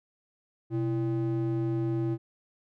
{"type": "ring-modulated tone", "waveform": "triangle", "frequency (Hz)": 229.7, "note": "A#3", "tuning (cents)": -25, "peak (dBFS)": -21, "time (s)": [0.7, 2.18], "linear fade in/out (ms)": 50, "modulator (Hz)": 104, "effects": []}